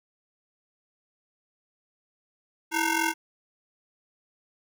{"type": "ring-modulated tone", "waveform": "15% pulse", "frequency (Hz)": 612, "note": "D#5", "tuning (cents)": -29, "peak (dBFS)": -14, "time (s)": [2.71, 3.14], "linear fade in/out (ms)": 50, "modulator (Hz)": 284, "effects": []}